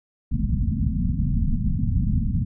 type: low-pass noise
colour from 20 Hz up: pink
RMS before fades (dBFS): -22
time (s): 0.31-2.45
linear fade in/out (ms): 10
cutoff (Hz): 250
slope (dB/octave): 96
effects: none